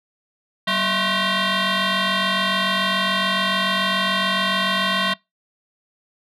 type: tone with frequency modulation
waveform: sine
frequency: 1046.5 Hz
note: C6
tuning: in tune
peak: -15 dBFS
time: 0.67-5.14 s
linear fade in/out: 10 ms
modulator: 428 Hz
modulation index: 6.6
effects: noise-tail reverb RT60 0.2 s tail -25 dB re dry + tanh soft clip ceiling -17 dBFS